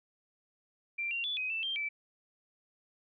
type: tone with pitch steps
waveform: sine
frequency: 2362 / 2762 / 3456 / 2518 / 2656 / 3169 / 2318 Hz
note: D7 / F7 / A7 / D#7 / E7 / G7 / D7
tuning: +9 / -20 / -32 / +20 / +12 / +18 / -23 cents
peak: -32 dBFS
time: 0.98-1.89 s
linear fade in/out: 10 ms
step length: 130 ms
effects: none